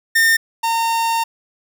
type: tone pair in turn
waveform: 45% pulse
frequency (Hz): 1816 / 914.6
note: A#6 / A#5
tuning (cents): -46 / -33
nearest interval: octave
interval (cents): 1187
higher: first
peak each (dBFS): -11 / -16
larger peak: first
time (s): 0.15-0.37 / 0.63-1.24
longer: second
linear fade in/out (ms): 10
effects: 8-bit